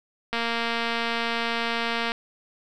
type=click train; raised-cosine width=0.3 ms; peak=-11 dBFS; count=416; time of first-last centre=0.33-2.119 s; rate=232 Hz; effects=none